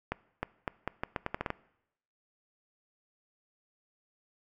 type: accelerating click train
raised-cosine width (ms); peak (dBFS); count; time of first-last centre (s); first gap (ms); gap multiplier
0.5; -16; 11; 0.12-1.504; 310; 0.8
effects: noise-tail reverb RT60 0.8 s tail -21 dB re dry